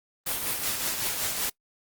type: noise with tremolo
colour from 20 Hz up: white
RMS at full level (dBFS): -27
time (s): 0.26-1.5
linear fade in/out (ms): 10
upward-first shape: triangle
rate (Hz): 5.3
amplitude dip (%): 50
effects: noise-tail reverb RT60 0.1 s tail -23 dB re dry + Opus 32 kbps